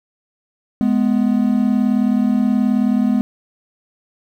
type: tone pair together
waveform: triangle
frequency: 210 / 248.8 Hz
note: G#3 / B3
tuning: +19 / +13 cents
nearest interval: minor third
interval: 294 cents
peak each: -14 dBFS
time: 0.81-3.21 s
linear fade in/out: 0 ms
effects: 8-bit